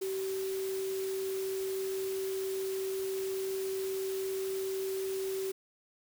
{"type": "tone in noise", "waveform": "sine", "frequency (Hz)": 383.3, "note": "G4", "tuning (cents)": -39, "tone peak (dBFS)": -32, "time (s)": [0.01, 5.52], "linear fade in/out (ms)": 10, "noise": "white", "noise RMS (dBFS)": -45, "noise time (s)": [0.01, 5.52], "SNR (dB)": 10, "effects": []}